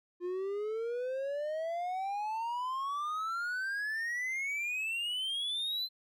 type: exponential sweep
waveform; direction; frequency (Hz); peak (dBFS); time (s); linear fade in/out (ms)
triangle; up; 349.2 to 4102; -31; 0.2-5.89; 50
effects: none